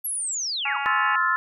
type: linear sweep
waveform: sine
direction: down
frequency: 11610 to 816 Hz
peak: -25 dBFS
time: 0.04-0.78 s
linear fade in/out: 10 ms
type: harmonic tone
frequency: 279.4 Hz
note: C#4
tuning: 14 cents sharp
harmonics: 3 / 4 / 5 / 6 / 7 / 8 / 9 / 10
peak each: -29 / -34 / -30 / -37 / -35 / -38 / -37 / -36 dBFS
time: 0.65-1.16 s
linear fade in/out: 5 ms
type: chord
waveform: sine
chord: F major seventh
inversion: second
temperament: just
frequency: 1047.7 / 1309.6 / 1396.9 / 1746.1 Hz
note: C6 / E6 / F6 / A6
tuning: +2 / -12 / 0 / -14 cents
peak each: -25 / -25 / -25 / -24 dBFS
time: 0.86-1.36 s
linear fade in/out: 0 ms
effects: none